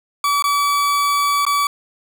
40% pulse tone with dropouts, 1146 Hz, D6, 43 cents flat, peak -14 dBFS, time 0.24-1.67 s, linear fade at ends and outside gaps 2 ms, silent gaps 0.424-0.44 / 1.452-1.465 s, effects 9-bit

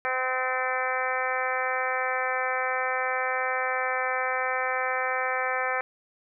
harmonic tone, 257.1 Hz, C4, 30 cents flat, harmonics 2 / 3 / 4 / 5 / 6 / 7 / 8 / 9, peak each -32 / -32 / -35 / -32 / -34 / -32 / -36 / -35 dBFS, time 0.05-5.81 s, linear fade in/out 0 ms, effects none

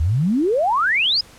sine exponential sweep, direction up, 71.8 to 5200 Hz, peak -15 dBFS, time 0-1.21 s, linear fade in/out 5 ms, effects pink hiss -46 dBFS RMS until 1.38 s + low-pass 11000 Hz 12 dB/octave

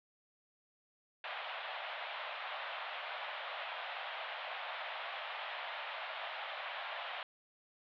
pink band-pass noise, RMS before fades -43 dBFS, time 1.24-7.23 s, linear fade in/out 2 ms, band 600 to 3600 Hz, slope 48 dB/octave, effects none

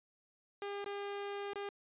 sawtooth tone with dropouts, 403.3 Hz, G4, 49 cents sharp, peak -35 dBFS, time 0.62-1.69 s, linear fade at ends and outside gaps 1 ms, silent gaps 0.844-0.861 / 1.534-1.557 s, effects resampled to 8000 Hz

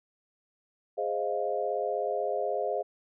sine chord, F minor seventh, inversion first, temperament equal, 415.3 / 523.3 / 622.3 / 698.5 Hz, Ab4 / C5 / Eb5 / F5, 0 / 0 / 0 / 0 cents, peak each -33 dBFS, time 0.97-2.83 s, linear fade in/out 20 ms, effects none

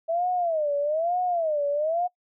sine tone with vibrato, 645 Hz, E5, 38 cents flat, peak -22 dBFS, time 0.08-2.08 s, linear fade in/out 20 ms, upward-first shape sine, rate 1.1 Hz, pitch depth 210 cents each way, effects noise-tail reverb RT60 0.1 s tail -23 dB re dry

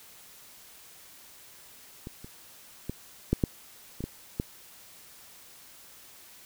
clicks, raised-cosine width 3 ms, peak -25 / -30 / -19 / -10 / -10 / -23 / -19 / -15 dBFS, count 8, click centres 2.071 / 2.245 / 2.896 / 3.33 / 3.438 / 4.006 / 4.04 / 4.399 s, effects white hiss -52 dBFS RMS until 6.45 s

